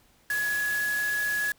sine tone in noise, 1685 Hz, G#6, 25 cents sharp, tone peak -25 dBFS, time 0.3-1.52 s, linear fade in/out 2 ms, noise white, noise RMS -37 dBFS, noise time 0.3-1.52 s, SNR +9 dB, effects pink hiss -62 dBFS RMS until 1.58 s

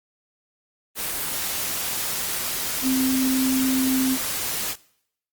sine tone in noise, 261.6 Hz, C4, in tune, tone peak -19 dBFS, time 2.82-4.18 s, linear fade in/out 50 ms, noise white, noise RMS -27 dBFS, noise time 0.95-4.76 s, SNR +5 dB, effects noise-tail reverb RT60 0.7 s tail -22 dB re dry + Opus 24 kbps

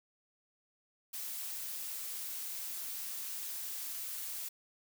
blue noise, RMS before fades -41 dBFS, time 1.13-4.49 s, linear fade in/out 10 ms, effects none

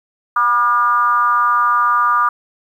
sine tone with frequency modulation, 1200 Hz, D6, 37 cents sharp, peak -11 dBFS, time 0.36-2.29 s, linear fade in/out 5 ms, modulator 226 Hz, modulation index 0.78, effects 8-bit

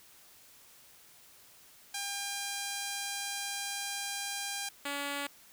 5% pulse tone pair in turn, 802 / 283.9 Hz, G5 / C#4, +39 / +41 cents, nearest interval octave + tritone, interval 1798 cents, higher first, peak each -23 dBFS, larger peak neither, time 1.94-4.69 / 4.85-5.27 s, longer first, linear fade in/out 5 ms, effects white hiss -58 dBFS RMS until 5.52 s

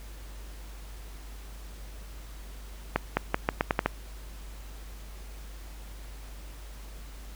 accelerating click train, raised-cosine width 0.5 ms, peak -8 dBFS, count 8, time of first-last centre 2.96-3.86 s, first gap 210 ms, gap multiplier 0.83, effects added 50 Hz sine -41 dBFS peak until 7.35 s + pink hiss -51 dBFS RMS until 7.35 s

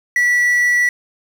triangle tone with quantisation, 1951 Hz, B6, 22 cents flat, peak -10 dBFS, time 0.16-0.89 s, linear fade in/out 2 ms, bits 6, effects none

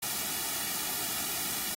white noise with comb filter, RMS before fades -33 dBFS, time 0.02-1.75 s, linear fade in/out 10 ms, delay 1.9 ms, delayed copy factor -0.65, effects AAC 48 kbps

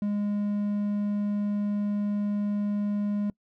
triangle tone, 205.7 Hz, G#3, 16 cents flat, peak -23 dBFS, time 0.02-3.3 s, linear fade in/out 2 ms, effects noise-tail reverb RT60 0.1 s tail -24 dB re dry

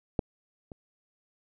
clicks, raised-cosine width 2 ms, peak -12 / -29 dBFS, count 2, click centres 0.192 / 0.718 s, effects none

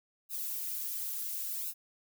violet noise with flanger, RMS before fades -37 dBFS, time 0.29-1.74 s, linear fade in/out 50 ms, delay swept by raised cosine 0.76 to 5.46 ms, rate 0.71 Hz, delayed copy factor +0.85, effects none

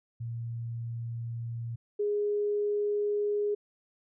sine tone pair in turn, 116.54 / 413.7 Hz, A#2 / G#4, 0 / -7 cents, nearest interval octave + minor seventh, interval 2193 cents, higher second, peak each -33 / -26 dBFS, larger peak second, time 0.2-1.76 / 1.99-3.55 s, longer neither, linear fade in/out 10 ms, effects none

